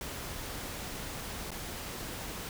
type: noise with dropouts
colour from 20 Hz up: pink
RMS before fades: -40 dBFS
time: 0.01-2.49 s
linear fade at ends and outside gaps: 1 ms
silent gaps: 1.506-1.516 s
effects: none